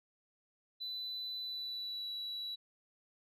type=tone with pitch glide; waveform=sine; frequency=3995 to 3924 Hz; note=B7 to B7; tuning=+19 to -12 cents; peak=-37 dBFS; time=0.8-2.56 s; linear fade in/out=20 ms; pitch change=-31 cents; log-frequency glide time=1.41-2.09 s; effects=tanh soft clip ceiling -36 dBFS